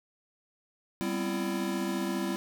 square chord, C major seventh, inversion second, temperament equal with one note detuned, 196 / 246.9 / 261.6 / 336.4 Hz, G3 / B3 / C4 / E4, 0 / 0 / 0 / +35 cents, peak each -34 / -40 / -38 / -34 dBFS, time 1.01-2.36 s, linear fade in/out 0 ms, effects none

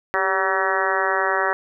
harmonic tone with a mistuned harmonic, 190.2 Hz, F#3, 48 cents sharp, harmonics 2 / 3 / 4 / 5 / 6 / 7 / 8 / 9 / 10, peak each -27 / -27 / -27 / -27 / -27 / -27 / -27 / -27 / -27 dBFS, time 0.14-1.53 s, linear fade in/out 0 ms, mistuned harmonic 2, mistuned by +48 cents, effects none

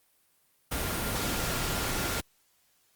sine tone in noise, 1396.9 Hz, F6, in tune, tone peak -41 dBFS, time 0.71-2.21 s, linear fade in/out 10 ms, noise pink, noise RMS -31 dBFS, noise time 0.71-2.21 s, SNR -13 dB, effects white hiss -68 dBFS RMS until 2.95 s + Opus 32 kbps

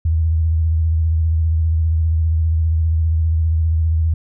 sine tone with vibrato, 80.6 Hz, E2, 38 cents flat, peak -13 dBFS, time 0.05-4.14 s, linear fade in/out 5 ms, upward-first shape sine, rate 15 Hz, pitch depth 53 cents each way, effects none

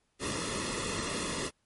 pink noise with comb filter, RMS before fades -34 dBFS, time 0.19-1.51 s, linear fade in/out 50 ms, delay 1.3 ms, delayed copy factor -0.75, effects pink hiss -75 dBFS RMS until 1.65 s + MP3 48 kbps

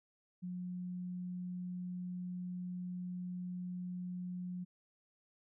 sine tone, 180 Hz, F#3, 47 cents flat, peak -39 dBFS, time 0.42-4.65 s, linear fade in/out 20 ms, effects none

